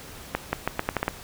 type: accelerating click train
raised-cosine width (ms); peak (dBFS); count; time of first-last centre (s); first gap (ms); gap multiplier
0.5; -8; 8; 0.35-1.081; 180; 0.81
effects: pink hiss -43 dBFS RMS until 1.23 s